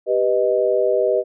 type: chord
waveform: sine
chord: G augmented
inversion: none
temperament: equal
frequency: 392 / 493.9 / 622.3 Hz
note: G4 / B4 / D#5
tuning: 0 / 0 / 0 cents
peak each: -20 / -19 / -19 dBFS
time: 0.06-1.24 s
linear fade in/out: 50 ms
effects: none